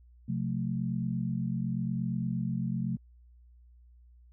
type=chord; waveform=sine; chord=F major; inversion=second; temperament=equal with one note detuned; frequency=130.81 / 179.11 / 220 Hz; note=C3 / F3 / A3; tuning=0 / +44 / 0 cents; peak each=-33 / -33 / -34 dBFS; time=0.28-2.97 s; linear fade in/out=10 ms; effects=added 60 Hz sine -54 dBFS peak until 4.32 s